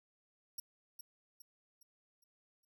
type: tone with echo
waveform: 5% pulse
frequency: 5610 Hz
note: F8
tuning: 7 cents sharp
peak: -34 dBFS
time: 0.58-0.6 s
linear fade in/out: 5 ms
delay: 410 ms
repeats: 5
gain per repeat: -7 dB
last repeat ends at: 2.65 s
effects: none